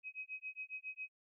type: tone with tremolo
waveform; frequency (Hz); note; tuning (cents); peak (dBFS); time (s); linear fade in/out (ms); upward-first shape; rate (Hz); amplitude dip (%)
sine; 2534; D#7; +31; -40; 0.03-1.1; 50; sine; 7.3; 100
effects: none